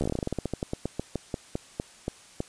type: slowing click train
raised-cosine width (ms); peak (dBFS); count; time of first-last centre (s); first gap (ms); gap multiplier
2; -15; 25; 0.01-2.404; 13; 1.15
effects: white hiss -52 dBFS RMS until 2.48 s + resampled to 22050 Hz